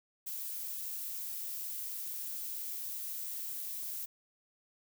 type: noise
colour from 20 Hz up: violet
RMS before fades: -40 dBFS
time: 0.26-4.06 s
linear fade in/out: 10 ms
effects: none